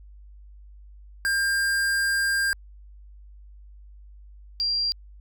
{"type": "tone pair in turn", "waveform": ["square", "sine"], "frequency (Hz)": [1600, 4753], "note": ["G6", "D8"], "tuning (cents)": [35, 20], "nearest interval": "octave + perfect fifth", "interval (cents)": 1885, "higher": "second", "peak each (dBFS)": -22, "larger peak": "neither", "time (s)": [[1.25, 2.53], [4.6, 4.92]], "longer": "first", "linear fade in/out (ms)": 0, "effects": ["added 50 Hz sine -44 dBFS peak until 5.2 s"]}